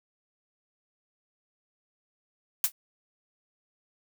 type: noise with exponential decay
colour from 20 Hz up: blue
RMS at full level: -18 dBFS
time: 2.64-2.72 s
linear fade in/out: 2 ms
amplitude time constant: 16 ms
effects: none